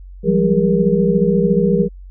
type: tone cluster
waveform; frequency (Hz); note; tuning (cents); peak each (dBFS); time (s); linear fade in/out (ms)
sine; 169.6 / 186.7 / 200.7 / 405.7 / 474.3; E3 / F#3 / G3 / G#4 / A#4; +50 / +16 / +41 / -41 / +30; -18; 0.23-1.89; 50
effects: added 46 Hz sine -33 dBFS peak until 2.1 s